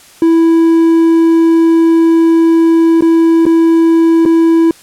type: tone with dropouts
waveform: triangle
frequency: 329.6 Hz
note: E4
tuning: in tune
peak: -3 dBFS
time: 0.22-4.71 s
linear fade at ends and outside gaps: 2 ms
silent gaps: 3.009-3.022 / 3.455-3.464 / 4.253-4.259 s
effects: white hiss -40 dBFS RMS until 4.82 s + low-pass 11000 Hz 12 dB/octave